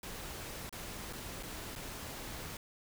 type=noise with dropouts; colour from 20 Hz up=pink; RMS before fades=-44 dBFS; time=0.03-2.57 s; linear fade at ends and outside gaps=2 ms; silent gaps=0.694-0.726 / 1.128-1.132 / 1.428-1.432 / 1.754-1.76 s; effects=none